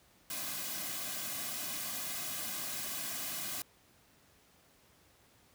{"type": "noise with comb filter", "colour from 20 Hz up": "white", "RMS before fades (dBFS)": -39, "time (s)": [0.3, 3.62], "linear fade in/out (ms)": 2, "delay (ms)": 2.2, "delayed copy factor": -0.75, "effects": ["pink hiss -65 dBFS RMS until 5.54 s", "high-pass 60 Hz 12 dB/octave"]}